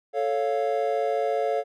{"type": "chord", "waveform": "triangle", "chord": "A augmented", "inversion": "none", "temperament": "equal", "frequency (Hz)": [440, 554.4, 698.5], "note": ["A4", "C#5", "E#5"], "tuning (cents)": [0, 0, 0], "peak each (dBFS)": -25, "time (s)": [0.13, 1.64], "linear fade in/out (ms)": 50, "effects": []}